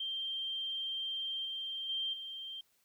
sine tone with level steps, 3159 Hz, G7, 13 cents sharp, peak -35 / -37 / -33 / -41 dBFS, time 0-2.61 s, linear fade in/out 5 ms, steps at 1.45 / 1.89 / 2.13 s, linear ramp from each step 5 ms, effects white hiss -73 dBFS RMS until 2.84 s

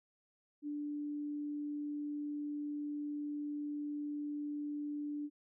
sine tone, 293.7 Hz, D4, in tune, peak -37 dBFS, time 0.62-5.3 s, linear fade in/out 50 ms, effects none

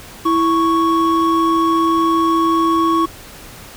triangle tone pair together, 329.6 / 1108.7 Hz, E4 / C#6, 0 / 0 cents, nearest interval octave + major sixth, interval 2100 cents, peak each -13 dBFS, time 0.25-3.06 s, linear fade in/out 10 ms, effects pink hiss -37 dBFS RMS until 3.76 s

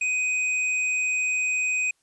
triangle tone with tanh clipping, 2503 Hz, D#7, 10 cents sharp, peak -24 dBFS, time 0.01-1.91 s, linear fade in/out 5 ms, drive 16 dB, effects white hiss -69 dBFS RMS until 2.02 s + resampled to 24000 Hz

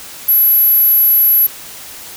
sine tone, 11670 Hz, F#9, 25 cents flat, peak -7 dBFS, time 0.28-1.47 s, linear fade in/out 10 ms, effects white hiss -32 dBFS RMS until 2.16 s

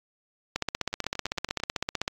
two click trains, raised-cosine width 0.2 ms, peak -19 / -10 dBFS, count 7 / 25, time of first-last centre 0.93-1.6 / 0.56-2.079 s, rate 8.95 / 15.8 Hz, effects AAC 64 kbps

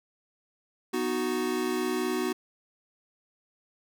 square chord, B major, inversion none, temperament equal, 246.9 / 311.1 / 370 Hz, B3 / D#4 / F#4, 0 / 0 / 0 cents, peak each -33 / -34 / -30 dBFS, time 0.93-2.33 s, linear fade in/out 10 ms, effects none

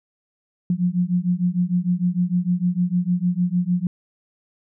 sine beating tone pair, 174.8 / 181.4 Hz, F3 / F#3, +2 / -34 cents, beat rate 6.6 Hz, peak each -21 / -21 dBFS, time 0.7-3.87 s, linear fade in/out 2 ms, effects none

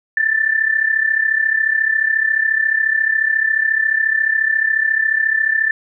sine tone with amplitude modulation, 1769 Hz, A6, 9 cents sharp, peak -10 dBFS, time 0.17-5.71 s, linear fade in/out 2 ms, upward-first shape sine, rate 34.2 Hz, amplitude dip 75%, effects none

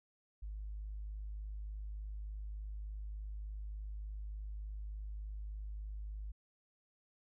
sine tone, 51.7 Hz, G#1, 7 cents flat, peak -40 dBFS, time 0.42-6.32 s, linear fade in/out 10 ms, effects tanh soft clip ceiling -36 dBFS

